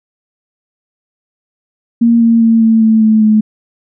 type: tone with pitch steps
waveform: sine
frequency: 233.1 / 230 / 227 / 224 / 221 / 218.1 / 215.2 Hz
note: A#3 / A#3 / A#3 / A3 / A3 / A3 / A3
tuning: 0 / -23 / -46 / +31 / +8 / -15 / -38 cents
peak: -5 dBFS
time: 2.01-3.41 s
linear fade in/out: 10 ms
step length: 200 ms
effects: none